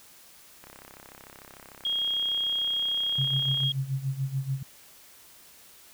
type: click train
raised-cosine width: 0.5 ms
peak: -31 dBFS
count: 101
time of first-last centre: 0.64-3.634 s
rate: 33.4 Hz
type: tone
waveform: sine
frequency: 3267 Hz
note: G#7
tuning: 29 cents flat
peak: -25 dBFS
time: 1.85-3.72 s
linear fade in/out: 2 ms
type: tone with tremolo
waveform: sine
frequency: 134.8 Hz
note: C#3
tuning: 48 cents flat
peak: -24 dBFS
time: 3.18-4.63 s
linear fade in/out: 5 ms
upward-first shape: sine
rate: 6.9 Hz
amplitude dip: 80%
effects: white hiss -53 dBFS RMS until 5.93 s